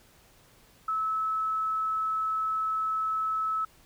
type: tone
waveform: sine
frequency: 1300 Hz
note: E6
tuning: 24 cents flat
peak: -26 dBFS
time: 0.88-3.65 s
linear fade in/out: 5 ms
effects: pink hiss -59 dBFS RMS until 3.85 s